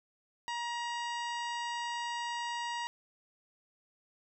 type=harmonic tone with a mistuned harmonic; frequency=949 Hz; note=A#5; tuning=31 cents sharp; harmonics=1 / 2 / 3 / 4 / 5 / 6 / 7 / 8; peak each=-36 / -41 / -44 / -49 / -50 / -53 / -56 / -53 dBFS; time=0.48-2.87 s; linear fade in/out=0 ms; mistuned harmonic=8; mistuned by=+44 cents; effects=none